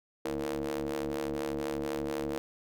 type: ring-modulated tone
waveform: sawtooth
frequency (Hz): 72.2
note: D2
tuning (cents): -29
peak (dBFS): -25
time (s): 0.25-2.38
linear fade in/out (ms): 0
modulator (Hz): 395
effects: none